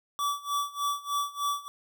square tone with tremolo, 1152 Hz, D6, 34 cents flat, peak -26 dBFS, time 0.19-1.68 s, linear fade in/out 0 ms, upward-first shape sine, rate 3.3 Hz, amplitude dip 90%, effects none

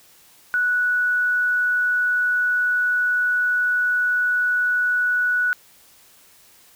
sine tone, 1474 Hz, F#6, 7 cents flat, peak -17 dBFS, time 0.54-5.53 s, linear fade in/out 0 ms, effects white hiss -52 dBFS RMS until 6.75 s

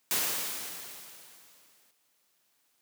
white noise with exponential decay, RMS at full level -27 dBFS, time 0.11-1.91 s, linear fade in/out 1 ms, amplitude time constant 390 ms, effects white hiss -72 dBFS RMS until 2.81 s + high-pass 150 Hz 12 dB/octave

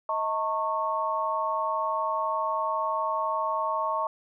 sine tone cluster, 633 / 903 / 1098 Hz, D#5 / A5 / C#6, +30 / +45 / -17 cents, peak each -31 / -30 / -28 dBFS, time 0.09-4.07 s, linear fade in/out 2 ms, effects none

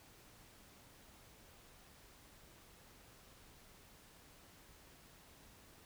silence, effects pink hiss -62 dBFS RMS until 5.85 s

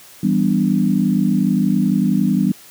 sine chord, E minor seventh, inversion none, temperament equal, 164.81 / 196 / 246.9 / 293.7 Hz, E3 / G3 / B3 / D4, 0 / 0 / 0 / 0 cents, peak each -21 / -16 / -19 / -22 dBFS, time 0.23-2.52 s, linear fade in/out 5 ms, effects white hiss -43 dBFS RMS until 2.7 s + high-pass 60 Hz 12 dB/octave

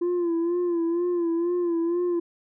sine tone with vibrato, 343.6 Hz, F4, 28 cents flat, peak -19 dBFS, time 0.01-2.2 s, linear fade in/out 10 ms, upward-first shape sine, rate 2.1 Hz, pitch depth 58 cents each way, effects tanh soft clip ceiling -21 dBFS

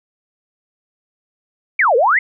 sine exponential two-way sweep, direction down then up, 2400 to 440 to 2183 Hz, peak -10 dBFS, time 1.79-2.19 s, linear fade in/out 5 ms, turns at 1.96 s, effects none

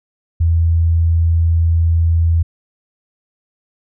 sine tone, 83 Hz, E2, 12 cents sharp, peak -10 dBFS, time 0.4-2.43 s, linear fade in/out 10 ms, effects none

